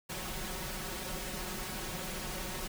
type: noise with comb filter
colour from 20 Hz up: pink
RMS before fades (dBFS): -39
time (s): 0.09-2.68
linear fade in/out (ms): 10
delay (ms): 5.4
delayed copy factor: +0.75
effects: none